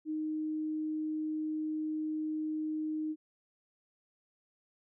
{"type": "tone", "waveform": "sine", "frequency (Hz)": 310, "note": "D#4", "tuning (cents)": -6, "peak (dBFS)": -32, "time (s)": [0.05, 3.16], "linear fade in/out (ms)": 50, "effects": []}